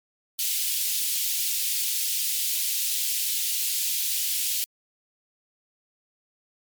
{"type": "high-pass noise", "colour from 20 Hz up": "white", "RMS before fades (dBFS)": -26, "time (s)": [0.39, 4.64], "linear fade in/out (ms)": 0, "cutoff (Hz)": 2700, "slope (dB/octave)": 24, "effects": ["MP3 96 kbps"]}